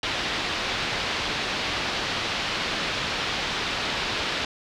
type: low-pass noise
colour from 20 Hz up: white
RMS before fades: -28 dBFS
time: 0.03-4.45 s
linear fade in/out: 2 ms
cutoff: 4200 Hz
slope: 24 dB/octave
effects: none